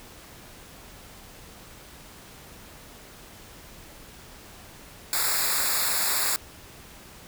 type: noise with comb filter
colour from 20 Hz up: white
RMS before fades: -25 dBFS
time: 5.13-6.36 s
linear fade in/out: 0 ms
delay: 0.33 ms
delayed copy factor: -0.95
effects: pink hiss -47 dBFS RMS until 7.27 s